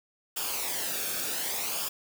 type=noise with flanger; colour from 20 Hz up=white; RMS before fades=-32 dBFS; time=0.36-1.89 s; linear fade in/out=10 ms; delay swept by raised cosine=0.49 to 1.01 ms; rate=0.66 Hz; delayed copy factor=-0.6; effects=none